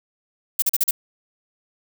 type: noise bursts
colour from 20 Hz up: violet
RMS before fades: -18 dBFS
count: 5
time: 0.59-0.91 s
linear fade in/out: 5 ms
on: 32 ms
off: 40 ms
effects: none